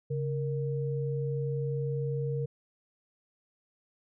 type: tone pair together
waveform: sine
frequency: 138.59 / 466.2 Hz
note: C#3 / A#4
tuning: 0 / 0 cents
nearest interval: octave + major sixth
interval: 2100 cents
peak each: -30 / -34 dBFS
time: 0.1-2.46 s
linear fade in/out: 10 ms
effects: none